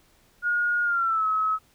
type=tone with pitch glide; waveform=sine; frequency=1434 to 1284.9 Hz; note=F6 to E6; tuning=+45 to -45 cents; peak=-21 dBFS; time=0.42-1.59 s; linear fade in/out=50 ms; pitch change=-190 cents; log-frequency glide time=0.83-1.26 s; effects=pink hiss -61 dBFS RMS until 1.74 s